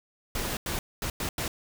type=noise bursts at uneven times; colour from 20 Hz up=pink; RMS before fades=-31 dBFS; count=5; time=0.35-0.57 / 0.66-0.79 / 1.02-1.1 / 1.2-1.29 / 1.38-1.48 s; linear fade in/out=2 ms; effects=none